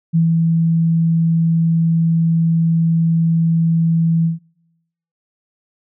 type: tone with ADSR envelope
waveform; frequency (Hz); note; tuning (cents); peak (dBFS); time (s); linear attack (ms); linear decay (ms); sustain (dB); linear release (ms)
sine; 164.81; E3; 0; -10; 0.13-4.39; 25; 120; -2; 140
effects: noise-tail reverb RT60 0.8 s tail -20 dB re dry